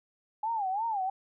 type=tone with vibrato; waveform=sine; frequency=831 Hz; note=G#5; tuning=1 cent sharp; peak=-28 dBFS; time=0.43-1.1 s; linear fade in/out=5 ms; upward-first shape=sine; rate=2.9 Hz; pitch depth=190 cents each way; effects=none